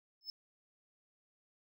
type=tone with exponential growth; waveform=triangle; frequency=5230 Hz; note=E8; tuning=15 cents flat; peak=-35 dBFS; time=0.21-0.3 s; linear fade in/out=1 ms; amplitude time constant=19 ms; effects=none